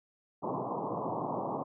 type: band-pass noise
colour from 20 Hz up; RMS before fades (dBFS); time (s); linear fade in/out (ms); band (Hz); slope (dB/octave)
white; -35; 0.42-1.64; 20; 110 to 1100; 96
effects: none